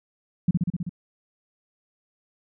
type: tone with echo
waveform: sine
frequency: 174.61 Hz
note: F3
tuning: in tune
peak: -15 dBFS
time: 0.48-0.51 s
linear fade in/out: 5 ms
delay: 64 ms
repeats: 6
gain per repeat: -2 dB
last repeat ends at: 0.894 s
effects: none